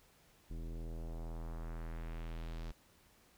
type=tone with low-pass filter sweep; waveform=square; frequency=41.04 Hz; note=E1; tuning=7 cents flat; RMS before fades=-43 dBFS; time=0.5-2.72 s; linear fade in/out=10 ms; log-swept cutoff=310 to 5400 Hz; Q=1.3; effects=pink hiss -67 dBFS RMS until 3.37 s